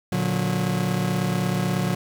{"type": "chord", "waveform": "40% pulse", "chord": "Bb augmented", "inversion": "none", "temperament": "just", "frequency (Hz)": [116.54, 145.68, 182.1], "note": ["Bb2", "D3", "F#3"], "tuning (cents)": [0, -14, -27], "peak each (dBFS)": [-27, -26, -23], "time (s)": [0.12, 1.95], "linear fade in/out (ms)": 5, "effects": ["8-bit"]}